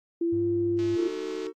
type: tone with pitch glide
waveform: sine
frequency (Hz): 337.6 to 343.9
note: E4 to F4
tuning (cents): +41 to -27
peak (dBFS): -23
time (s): 0.21-1.08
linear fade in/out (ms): 5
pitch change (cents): +32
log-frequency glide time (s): 0.33-0.43
type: tone with vibrato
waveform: triangle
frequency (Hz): 102.3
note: G#2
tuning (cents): -26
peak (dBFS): -32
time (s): 0.32-0.96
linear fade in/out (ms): 10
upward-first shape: square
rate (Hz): 15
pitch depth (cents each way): 18
type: click train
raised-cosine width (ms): 0.2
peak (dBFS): -28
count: 146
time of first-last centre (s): 0.79-1.468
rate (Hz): 214
type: chord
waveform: triangle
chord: D# diminished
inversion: none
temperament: just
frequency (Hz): 311.1 / 373.4 / 448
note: D#4 / F#4 / A4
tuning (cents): 0 / +16 / +31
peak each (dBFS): -35 / -32 / -32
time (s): 0.95-1.53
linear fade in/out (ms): 50
effects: AAC 64 kbps